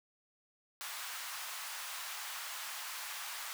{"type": "high-pass noise", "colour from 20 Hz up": "pink", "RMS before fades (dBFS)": -43, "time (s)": [0.81, 3.53], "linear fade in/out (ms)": 0, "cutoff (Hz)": 920, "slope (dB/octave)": 24, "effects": []}